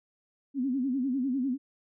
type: tone with vibrato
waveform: sine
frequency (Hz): 261.6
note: C4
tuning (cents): 0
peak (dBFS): -26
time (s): 0.54-1.58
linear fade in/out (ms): 50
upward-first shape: sine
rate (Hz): 10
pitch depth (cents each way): 130
effects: none